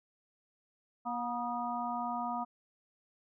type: harmonic tone with a mistuned harmonic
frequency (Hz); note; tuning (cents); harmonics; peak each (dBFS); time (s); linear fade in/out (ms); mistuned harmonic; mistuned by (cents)
239.9; A#3; +50; 1 / 3 / 4 / 5; -40 / -37 / -38 / -40; 1.05-2.45; 20; 5; +51
effects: none